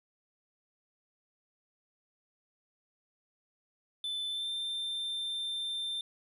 triangle tone with pitch glide, 3520 to 3577 Hz, A7 to A7, 0 to +28 cents, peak -32 dBFS, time 4.04-6.01 s, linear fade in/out 2 ms, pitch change +28 cents, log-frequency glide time 4.29-4.5 s, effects none

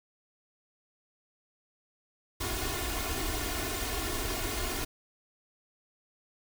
pink noise with comb filter, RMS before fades -33 dBFS, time 2.4-4.85 s, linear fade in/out 10 ms, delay 2.8 ms, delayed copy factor +0.85, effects none

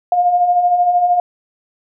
sine beating tone pair, 698.5 / 711.5 Hz, F5 / F5, 0 / +32 cents, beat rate 13 Hz, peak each -20 / -11 dBFS, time 0.12-1.2 s, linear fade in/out 2 ms, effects none

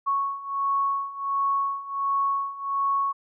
sine beating tone pair, 1106 / 1107.4 Hz, C#6 / C#6, -4 / -2 cents, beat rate 1.4 Hz, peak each -28 / -25 dBFS, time 0.06-3.13 s, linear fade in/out 20 ms, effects none

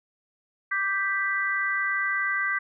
sine chord, G major, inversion second, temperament equal, 1174.7 / 1568 / 1975.5 Hz, D6 / G6 / B6, 0 / 0 / 0 cents, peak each -31 / -27 / -27 dBFS, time 0.71-2.59 s, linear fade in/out 10 ms, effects none

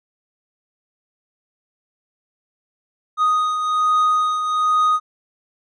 triangle beating tone pair, 1244.5 / 1245.7 Hz, D#6 / D#6, 0 / +2 cents, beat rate 1.2 Hz, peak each -14 / -23 dBFS, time 3.17-5 s, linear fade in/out 50 ms, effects resampled to 22050 Hz

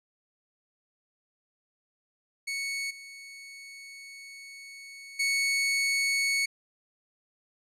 sawtooth tone with level steps, 2217 Hz, C#7, in tune, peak -27 / -40 / -21 dBFS, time 2.47-6.46 s, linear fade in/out 10 ms, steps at 2.9 / 5.19 s, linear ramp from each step 10 ms, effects low-pass 10000 Hz 12 dB/octave

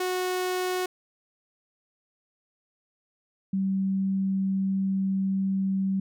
sawtooth / sine tone pair in turn, 366.6 / 192.75 Hz, F#4 / G3, -16 / -29 cents, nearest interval major seventh, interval 1113 cents, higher first, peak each -22 / -23 dBFS, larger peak first, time 0-0.86 / 3.53-6 s, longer second, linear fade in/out 5 ms, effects none

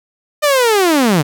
sawtooth linear sweep, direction down, 610 to 135.6 Hz, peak -6 dBFS, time 0.42-1.23 s, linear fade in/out 20 ms, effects none

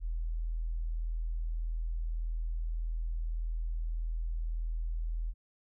sine tone, 40.85 Hz, E1, 15 cents flat, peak -31 dBFS, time 0-5.34 s, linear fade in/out 50 ms, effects none

